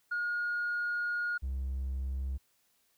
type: tone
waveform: sine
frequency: 1433 Hz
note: F6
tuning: 44 cents sharp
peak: -29 dBFS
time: 0.11-1.38 s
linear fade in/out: 10 ms
type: tone with pitch glide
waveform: triangle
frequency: 66 to 66.42 Hz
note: C2 to C2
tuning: +16 to +27 cents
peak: -29 dBFS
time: 1.42-2.38 s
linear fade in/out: 20 ms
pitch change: +11 cents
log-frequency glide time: 1.99-2.23 s
effects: tanh soft clip ceiling -27 dBFS + white hiss -72 dBFS RMS until 2.97 s